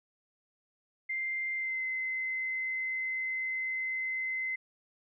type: tone with pitch glide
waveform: sine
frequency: 2093 to 2056 Hz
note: C7 to C7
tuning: 0 to -31 cents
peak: -31 dBFS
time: 1.09-4.56 s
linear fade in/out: 10 ms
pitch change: -31 cents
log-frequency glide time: 1.55-1.84 s
effects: none